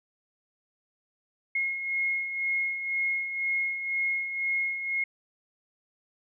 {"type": "beating tone pair", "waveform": "sine", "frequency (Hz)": [2156, 2158], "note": ["C#7", "C#7"], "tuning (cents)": [-49, -47], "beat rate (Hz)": 2, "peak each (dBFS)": [-35, -27], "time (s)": [1.55, 5.04], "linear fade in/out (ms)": 5, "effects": []}